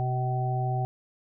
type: harmonic tone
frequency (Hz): 126.6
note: B2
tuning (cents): +43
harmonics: 1 / 3 / 5 / 6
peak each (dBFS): -26 / -38 / -39 / -31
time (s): 0-0.85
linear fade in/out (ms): 0
effects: none